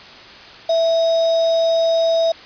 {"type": "tone with sample-and-hold", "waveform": "sine", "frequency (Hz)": 659.3, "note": "E5", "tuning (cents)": 0, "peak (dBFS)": -13, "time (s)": [0.69, 2.32], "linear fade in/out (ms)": 5, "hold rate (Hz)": 4410, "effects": ["white hiss -39 dBFS RMS until 2.45 s", "resampled to 11025 Hz"]}